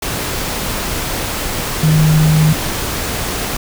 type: tone in noise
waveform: sine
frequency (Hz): 155.56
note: D#3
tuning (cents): 0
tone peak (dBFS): -8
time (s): 1.83-2.53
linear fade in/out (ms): 5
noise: pink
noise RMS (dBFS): -20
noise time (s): 0.02-3.57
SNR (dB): +9
effects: none